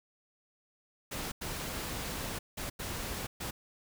pink noise bursts at uneven times, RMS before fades -38 dBFS, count 5, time 1.11-1.32 / 1.41-2.39 / 2.57-2.7 / 2.79-3.27 / 3.4-3.51 s, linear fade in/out 10 ms, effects none

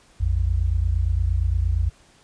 sine tone pair together, 56.85 / 85.5 Hz, A#1 / F2, -43 / -36 cents, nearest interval perfect fifth, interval 707 cents, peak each -21 dBFS, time 0.2-1.9 s, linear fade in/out 10 ms, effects pink hiss -55 dBFS RMS until 2.23 s + resampled to 22050 Hz

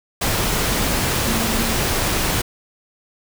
sine tone in noise, 226.8 Hz, A#3, 47 cents flat, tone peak -24 dBFS, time 1.27-1.75 s, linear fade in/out 10 ms, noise pink, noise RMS -20 dBFS, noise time 0.21-2.42 s, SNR -7 dB, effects none

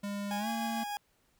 square tone with pitch glide, 202.3 to 227.1 Hz, G#3 to A#3, -45 to -45 cents, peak -35 dBFS, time 0.03-0.84 s, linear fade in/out 10 ms, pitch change +200 cents, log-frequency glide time 0.38-0.48 s
40% pulse tone with tremolo, 824 Hz, G#5, 14 cents flat, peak -33 dBFS, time 0.31-0.97 s, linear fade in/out 0 ms, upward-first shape sine, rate 6.7 Hz, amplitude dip 25%
effects pink hiss -71 dBFS RMS until 1.39 s

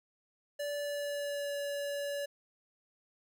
square tone with pitch glide, 580 to 570.7 Hz, D5 to D5, -22 to -50 cents, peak -35 dBFS, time 0.59-2.26 s, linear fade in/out 10 ms, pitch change -28 cents, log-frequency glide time 0.76-1.57 s, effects none

